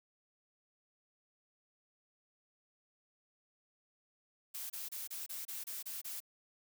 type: noise bursts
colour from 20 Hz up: blue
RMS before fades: -43 dBFS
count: 9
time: 4.54-6.204 s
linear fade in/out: 10 ms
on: 160 ms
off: 28 ms
effects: none